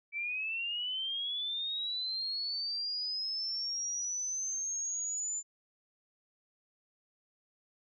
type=linear sweep; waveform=sine; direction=up; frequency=2300 to 7120 Hz; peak=-33 dBFS; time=0.12-5.43 s; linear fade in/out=50 ms; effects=none